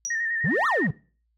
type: tone with exponential decay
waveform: sine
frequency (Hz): 5800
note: F#8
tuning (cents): -35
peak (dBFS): -23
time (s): 0.05-0.27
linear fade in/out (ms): 0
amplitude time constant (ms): 46
type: tone with vibrato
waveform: sine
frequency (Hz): 1829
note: A#6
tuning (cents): -33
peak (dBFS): -24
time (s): 0.1-0.87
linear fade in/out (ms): 5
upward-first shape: square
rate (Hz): 9.8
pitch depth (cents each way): 38
type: exponential two-way sweep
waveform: triangle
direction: up then down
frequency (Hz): 127.1 to 1396.9 to 127.1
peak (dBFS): -20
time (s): 0.44-0.91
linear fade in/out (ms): 5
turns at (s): 0.67
effects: noise-tail reverb RT60 0.4 s tail -21 dB re dry + added 57 Hz sine -68 dBFS peak until 1.37 s